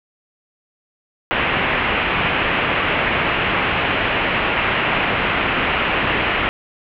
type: low-pass noise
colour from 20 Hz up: white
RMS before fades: -19 dBFS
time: 1.31-6.49 s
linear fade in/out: 0 ms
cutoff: 2900 Hz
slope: 48 dB/octave
effects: none